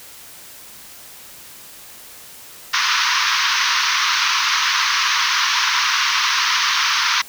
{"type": "band-pass noise", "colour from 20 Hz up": "pink", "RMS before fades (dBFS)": -18, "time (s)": [2.73, 7.22], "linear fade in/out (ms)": 10, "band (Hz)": [960, 6200], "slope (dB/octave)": 96, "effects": ["white hiss -40 dBFS RMS until 7.28 s"]}